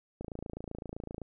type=click train; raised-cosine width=2 ms; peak=-26 dBFS; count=29; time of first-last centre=0.21-1.217 s; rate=27.8 Hz; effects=none